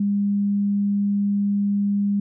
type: tone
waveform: sine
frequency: 202.1 Hz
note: G#3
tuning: 47 cents flat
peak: -18 dBFS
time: 0-2.2 s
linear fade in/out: 5 ms
effects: none